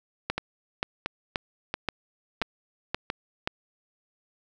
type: two click trains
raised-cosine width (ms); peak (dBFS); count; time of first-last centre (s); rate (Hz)
0.3; -10 / -12; 7 / 5; 0.3-3.475 / 0.38-3.101; 1.89 / 1.47
effects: none